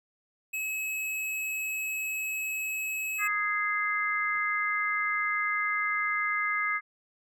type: tone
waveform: square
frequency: 2573 Hz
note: E7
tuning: 43 cents flat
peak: -31 dBFS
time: 0.53-3.28 s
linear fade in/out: 10 ms
type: harmonic tone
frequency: 415.3 Hz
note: G#4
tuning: in tune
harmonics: 3 / 4 / 5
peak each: -31 / -32 / -29 dBFS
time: 3.18-6.81 s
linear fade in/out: 50 ms
type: clicks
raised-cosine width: 0.5 ms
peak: -38 dBFS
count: 2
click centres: 4.355 / 4.373 s
effects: none